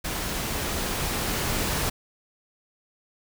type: noise with level ramp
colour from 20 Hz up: pink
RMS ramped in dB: -30 to -26 dBFS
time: 0.04-1.9 s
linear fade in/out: 10 ms
effects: none